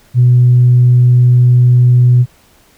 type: tone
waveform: sine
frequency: 123.47 Hz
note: B2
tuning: in tune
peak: -3 dBFS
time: 0.14-2.26 s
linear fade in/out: 50 ms
effects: tanh soft clip ceiling 0 dBFS + pink hiss -48 dBFS RMS until 2.77 s